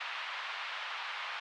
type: band-pass noise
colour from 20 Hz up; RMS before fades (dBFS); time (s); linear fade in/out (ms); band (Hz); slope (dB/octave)
pink; -40; 0-1.4; 10; 930 to 3500; 24
effects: none